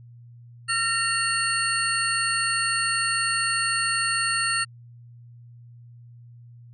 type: tone cluster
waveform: sine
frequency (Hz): 1364 / 1833 / 2764 / 4383 / 8810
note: F6 / A#6 / F7 / C#8 / C#9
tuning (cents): -41 / -30 / -19 / -20 / -12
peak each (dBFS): -28 / -27 / -29 / -28 / -29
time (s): 0.68-4.65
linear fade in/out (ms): 20
effects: added 119 Hz sine -44 dBFS peak until 6.73 s